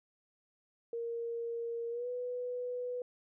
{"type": "tone with pitch glide", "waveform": "sine", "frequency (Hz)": [466.2, 493.9], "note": ["A#4", "B4"], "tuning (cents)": [0, 0], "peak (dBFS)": -35, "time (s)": [0.93, 3.02], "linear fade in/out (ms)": 2, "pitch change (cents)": 100, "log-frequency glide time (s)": [1.9, 2.08], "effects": []}